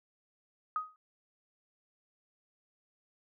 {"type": "tone with exponential decay", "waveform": "sine", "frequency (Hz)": 1253, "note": "D#6", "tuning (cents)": 12, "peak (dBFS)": -27, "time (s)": [0.76, 0.96], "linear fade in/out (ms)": 1, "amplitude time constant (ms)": 43, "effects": []}